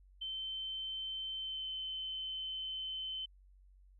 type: tone with pitch glide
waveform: sine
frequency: 3089 to 3066 Hz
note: G7 to G7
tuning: -26 to -39 cents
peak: -38 dBFS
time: 0.21-3.26 s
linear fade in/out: 10 ms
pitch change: -13 cents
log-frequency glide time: 1.38-1.68 s
effects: added 47 Hz sine -59 dBFS peak until 3.99 s